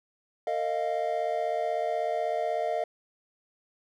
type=chord; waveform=triangle; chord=Bb suspended fourth; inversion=none; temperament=equal with one note detuned; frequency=455.8 / 622.3 / 698.5 Hz; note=Bb4 / Eb5 / F5; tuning=-39 / 0 / 0 cents; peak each=-32 / -28 / -28 dBFS; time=0.47-2.84 s; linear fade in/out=2 ms; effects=none